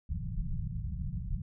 pink low-pass noise, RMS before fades -35 dBFS, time 0.09-1.42 s, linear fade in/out 5 ms, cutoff 190 Hz, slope 96 dB/octave, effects none

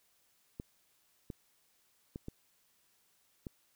clicks, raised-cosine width 3 ms, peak -28 dBFS, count 5, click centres 0.599 / 1.302 / 2.159 / 2.284 / 3.468 s, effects white hiss -72 dBFS RMS until 3.75 s

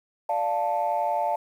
sine chord, D minor, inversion none, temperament equal, 587.3 / 698.5 / 880 Hz, D5 / F5 / A5, 0 / 0 / 0 cents, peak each -28 / -26 / -25 dBFS, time 0.29-1.36 s, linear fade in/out 5 ms, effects tanh soft clip ceiling -16 dBFS + 9-bit

